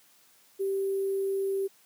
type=tone with sample-and-hold; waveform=sine; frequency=390 Hz; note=G4; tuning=9 cents flat; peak=-26 dBFS; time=0.59-1.68 s; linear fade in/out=20 ms; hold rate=11025 Hz; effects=white hiss -61 dBFS RMS until 1.85 s + high-pass 150 Hz 12 dB/octave